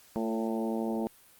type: harmonic tone with a mistuned harmonic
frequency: 112.3 Hz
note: A2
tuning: 36 cents sharp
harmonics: 2 / 3 / 4 / 5 / 6 / 7 / 8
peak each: -31 / -35 / -37 / -39 / -41 / -42 / -43 dBFS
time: 0.16-1.07 s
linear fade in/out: 0 ms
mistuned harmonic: 3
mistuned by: +16 cents
effects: white hiss -58 dBFS RMS until 1.39 s + Opus 48 kbps